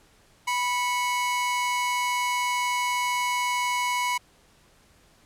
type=tone pair together; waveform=45% pulse; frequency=984 / 2209 Hz; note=B5 / C#7; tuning=-7 / -7 cents; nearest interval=octave + major second; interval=1400 cents; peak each=-25 / -29 dBFS; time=0.47-4.18 s; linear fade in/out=10 ms; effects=pink hiss -59 dBFS RMS until 5.25 s + low-pass 11000 Hz 12 dB/octave